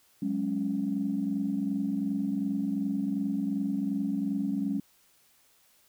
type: chord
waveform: sine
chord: F# suspended second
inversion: none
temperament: equal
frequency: 185 / 207.7 / 277.2 Hz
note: F#3 / G#3 / C#4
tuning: 0 / 0 / 0 cents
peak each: -34 / -30 / -30 dBFS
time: 0.22-4.8 s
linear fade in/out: 5 ms
effects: tanh soft clip ceiling -18 dBFS + white hiss -64 dBFS RMS until 5.88 s